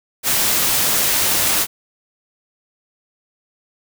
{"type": "noise", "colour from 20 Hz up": "white", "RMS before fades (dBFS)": -17, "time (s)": [0.23, 1.67], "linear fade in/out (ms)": 50, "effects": []}